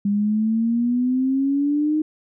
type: exponential sweep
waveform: sine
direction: up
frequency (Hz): 200.4 to 311.1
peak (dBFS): -17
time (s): 0.05-2.02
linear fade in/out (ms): 5
effects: none